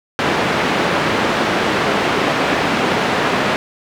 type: band-pass noise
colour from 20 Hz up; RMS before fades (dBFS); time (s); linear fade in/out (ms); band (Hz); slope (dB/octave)
pink; -17; 0.19-3.56; 0; 210 to 2700; 12
effects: none